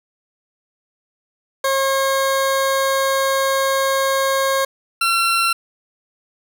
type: tone pair in turn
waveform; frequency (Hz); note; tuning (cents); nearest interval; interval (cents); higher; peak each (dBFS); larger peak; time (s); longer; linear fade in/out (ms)
20% pulse; 540 / 1358; C#5 / F6; -45 / -49; octave + major third; 1596; second; -11 / -10; second; 1.64-4.65 / 5.01-5.53; first; 5
effects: none